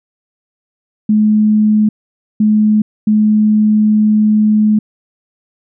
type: tone bursts at uneven times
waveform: sine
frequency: 213.3 Hz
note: G#3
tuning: 46 cents sharp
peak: -7 dBFS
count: 3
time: 1.09-1.89 / 2.4-2.82 / 3.07-4.79 s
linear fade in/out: 5 ms
effects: none